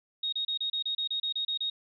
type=tone bursts; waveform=sine; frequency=3743 Hz; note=A#7; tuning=6 cents sharp; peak=-28 dBFS; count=12; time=0.23-1.7 s; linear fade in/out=5 ms; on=95 ms; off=30 ms; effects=none